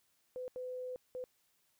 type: tone bursts at uneven times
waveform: sine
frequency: 505 Hz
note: B4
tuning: 39 cents sharp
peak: -39 dBFS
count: 3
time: 0.36-0.48 / 0.56-0.96 / 1.15-1.24 s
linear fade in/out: 0 ms
effects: white hiss -75 dBFS RMS until 1.79 s